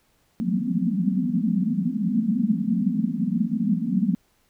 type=band-pass noise; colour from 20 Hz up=white; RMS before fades=-23 dBFS; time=0.4-4.15 s; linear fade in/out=0 ms; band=170 to 250 Hz; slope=96 dB/octave; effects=pink hiss -65 dBFS RMS until 4.49 s